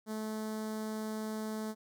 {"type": "tone with notch filter", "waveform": "sawtooth", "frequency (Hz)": 217, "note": "A3", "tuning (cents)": -24, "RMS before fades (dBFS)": -38, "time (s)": [0.06, 1.75], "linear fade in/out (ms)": 50, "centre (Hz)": 2600, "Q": 0.95, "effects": []}